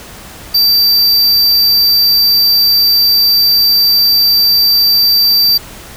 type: tone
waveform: square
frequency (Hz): 4666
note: D8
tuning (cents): -12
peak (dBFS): -7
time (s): 0.54-5.58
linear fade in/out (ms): 10
effects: pink hiss -32 dBFS RMS until 5.96 s